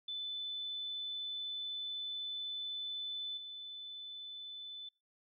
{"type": "tone with level steps", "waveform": "sine", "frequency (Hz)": 3508, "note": "A7", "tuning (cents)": -6, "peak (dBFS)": [-38, -44], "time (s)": [0.08, 4.89], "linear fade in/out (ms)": 5, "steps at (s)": 3.37, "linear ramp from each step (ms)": 5, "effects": ["noise-tail reverb RT60 0.3 s tail -25 dB re dry"]}